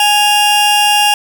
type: tone pair together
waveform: 40% pulse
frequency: 830.6 / 2794 Hz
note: G#5 / F7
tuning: 0 / 0 cents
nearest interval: octave + major sixth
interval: 2100 cents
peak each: -10 dBFS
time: 0-1.14 s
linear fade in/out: 2 ms
effects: none